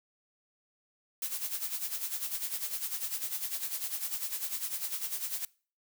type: noise with tremolo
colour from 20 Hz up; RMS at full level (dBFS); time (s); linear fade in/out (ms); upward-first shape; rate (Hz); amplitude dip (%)
blue; -33; 1.22-5.45; 2; sine; 10; 70
effects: noise-tail reverb RT60 0.4 s tail -23 dB re dry